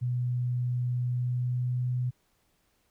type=tone with pitch glide; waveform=sine; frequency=123.47 to 124.83 Hz; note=B2 to B2; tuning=0 to +19 cents; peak=-26 dBFS; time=0.01-2.11 s; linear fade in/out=20 ms; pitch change=+19 cents; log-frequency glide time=1.1-1.9 s; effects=pink hiss -71 dBFS RMS until 2.9 s